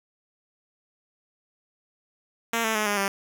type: tone with pitch steps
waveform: 5% pulse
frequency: 230.2 / 221.5 / 213.1 / 205 / 197.19 Hz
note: A#3 / A3 / G#3 / G#3 / G3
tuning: -22 / +12 / +45 / -22 / +10 cents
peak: -12 dBFS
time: 2.53-3.08 s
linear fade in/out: 2 ms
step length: 110 ms
effects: none